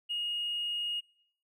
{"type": "tone with tanh clipping", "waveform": "triangle", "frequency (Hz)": 2867, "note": "F7", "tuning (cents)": 45, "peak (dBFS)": -31, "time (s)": [0.09, 1.01], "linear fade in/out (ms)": 20, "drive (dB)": 4, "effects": ["noise-tail reverb RT60 0.7 s tail -25 dB re dry"]}